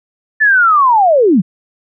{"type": "linear sweep", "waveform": "sine", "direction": "down", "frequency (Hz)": [1771, 155.56], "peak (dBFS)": -6, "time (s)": [0.4, 1.42], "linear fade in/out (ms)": 20, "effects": []}